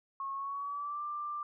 sine tone with pitch glide, 1092 to 1184 Hz, C#6 to D6, -26 to +14 cents, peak -35 dBFS, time 0.2-1.43 s, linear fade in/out 2 ms, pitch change +140 cents, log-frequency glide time 0.33-1.03 s, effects none

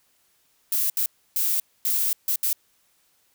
violet noise bursts at uneven times, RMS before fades -23 dBFS, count 6, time 0.72-0.9 / 0.97-1.06 / 1.36-1.6 / 1.85-2.13 / 2.28-2.36 / 2.43-2.53 s, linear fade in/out 2 ms, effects white hiss -65 dBFS RMS until 3.34 s

